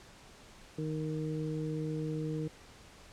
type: harmonic tone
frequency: 155.5 Hz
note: D#3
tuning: 1 cent flat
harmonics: 1 / 2 / 3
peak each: -35 / -38 / -40 dBFS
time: 0.78-2.48 s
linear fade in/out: 5 ms
effects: pink hiss -55 dBFS RMS until 3.12 s + low-pass 8000 Hz 12 dB/octave